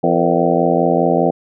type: harmonic tone with a mistuned harmonic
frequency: 85 Hz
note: F2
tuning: 46 cents flat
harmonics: 2 / 3 / 4 / 5 / 6 / 7 / 8 / 9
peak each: -20 / -20 / -20 / -20 / -20 / -20 / -20 / -20 dBFS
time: 0.03-1.31 s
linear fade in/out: 10 ms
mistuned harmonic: 5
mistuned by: +100 cents
effects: none